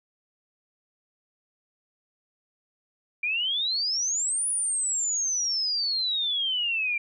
sine exponential two-way sweep, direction up then down, 2349 to 9920 to 2349 Hz, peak -24 dBFS, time 3.23-6.98 s, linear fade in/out 5 ms, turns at 4.48 s, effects none

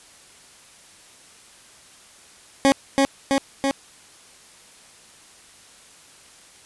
20% pulse tone with echo, 273.7 Hz, C#4, 22 cents flat, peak -8 dBFS, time 2.65-2.72 s, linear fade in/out 0 ms, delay 330 ms, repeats 3, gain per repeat -2 dB, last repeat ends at 3.71 s, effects white hiss -49 dBFS RMS until 6.65 s + resampled to 24000 Hz

